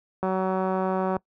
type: click train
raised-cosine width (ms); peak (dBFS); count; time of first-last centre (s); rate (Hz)
1; -13; 177; 0.23-1.166; 188
effects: noise-tail reverb RT60 0.1 s tail -23 dB re dry + high-pass 60 Hz 12 dB/octave